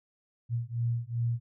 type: beating tone pair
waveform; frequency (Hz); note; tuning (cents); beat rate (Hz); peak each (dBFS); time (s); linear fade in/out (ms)
sine; 116.6 / 119.2; A#2 / A#2; +1 / +39; 2.6; -31; 0.49-1.4; 50
effects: none